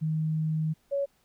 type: tone pair in turn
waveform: sine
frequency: 157 / 559.5 Hz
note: D#3 / C#5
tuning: +16 / +16 cents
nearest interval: octave + minor seventh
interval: 2200 cents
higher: second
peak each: -25 dBFS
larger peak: neither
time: 0.01-0.74 / 0.91-1.06 s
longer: first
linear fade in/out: 20 ms
effects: pink hiss -68 dBFS RMS until 1.24 s